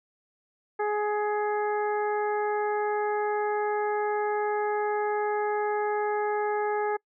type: harmonic tone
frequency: 418.7 Hz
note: G#4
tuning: 14 cents sharp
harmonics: 1 / 2 / 3 / 4 / 5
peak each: -27 / -29 / -37 / -37 / -43 dBFS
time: 0.79-6.97 s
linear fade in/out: 10 ms
effects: noise-tail reverb RT60 0.1 s tail -26 dB re dry